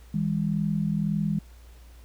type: tone pair together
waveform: sine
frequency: 160.29 / 202.2 Hz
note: E3 / G#3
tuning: -48 / -46 cents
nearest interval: major third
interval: 402 cents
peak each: -26 dBFS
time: 0.14-1.39 s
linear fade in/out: 5 ms
effects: added 59 Hz sine -46 dBFS peak until 2.04 s + pink hiss -58 dBFS RMS until 2.04 s